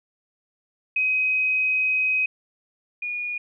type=tone pair in turn; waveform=sine; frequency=2524 / 2444 Hz; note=D#7 / D#7; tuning=+24 / -32 cents; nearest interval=minor second; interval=56 cents; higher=first; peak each=-19 / -26 dBFS; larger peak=first; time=0.96-2.26 / 3.02-3.38 s; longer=first; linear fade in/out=5 ms; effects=none

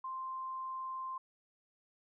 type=tone; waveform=sine; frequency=1046.5 Hz; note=C6; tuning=in tune; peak=-38 dBFS; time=0.04-1.18 s; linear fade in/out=5 ms; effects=none

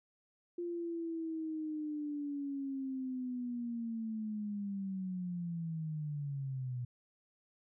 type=linear sweep; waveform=sine; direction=down; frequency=349.2 to 121.3 Hz; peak=-36 dBFS; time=0.58-6.85 s; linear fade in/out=5 ms; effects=none

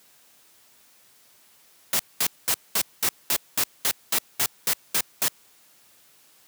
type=noise bursts; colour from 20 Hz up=white; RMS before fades=-22 dBFS; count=13; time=1.93-5.282 s; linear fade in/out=2 ms; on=64 ms; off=210 ms; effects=white hiss -57 dBFS RMS until 6.47 s + high-pass 100 Hz 12 dB/octave

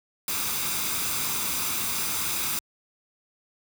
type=noise with comb filter; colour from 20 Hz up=white; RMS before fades=-28 dBFS; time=0.28-2.59 s; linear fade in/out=2 ms; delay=0.82 ms; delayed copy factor=+0.5; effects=high-pass 60 Hz 12 dB/octave

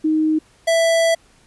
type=tone pair in turn; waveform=sine / square; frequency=312.1 / 661.3 Hz; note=D#4 / E5; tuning=+5 / +5 cents; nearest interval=octave + minor second; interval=1300 cents; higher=second; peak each=-14 dBFS; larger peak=neither; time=0.04-0.39 / 0.67-1.15 s; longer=second; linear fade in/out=10 ms; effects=pink hiss -54 dBFS RMS until 1.46 s + resampled to 24000 Hz

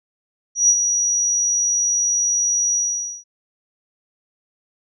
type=tone with ADSR envelope; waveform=sine; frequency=5800 Hz; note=F#8; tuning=35 cents flat; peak=-9 dBFS; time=0.55-3.24 s; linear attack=140 ms; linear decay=55 ms; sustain=-7 dB; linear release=490 ms; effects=none

